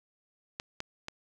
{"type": "clicks", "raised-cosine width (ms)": 0.2, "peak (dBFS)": [-18, -18, -20], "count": 3, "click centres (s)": [0.599, 0.804, 1.084], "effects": []}